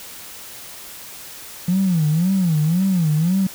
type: tone with vibrato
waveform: triangle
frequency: 171.1 Hz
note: F3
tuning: 35 cents flat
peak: -11 dBFS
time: 1.68-3.47 s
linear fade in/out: 5 ms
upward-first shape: sine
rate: 1.9 Hz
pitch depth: 220 cents each way
effects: tanh soft clip ceiling -12 dBFS + white hiss -37 dBFS RMS until 3.54 s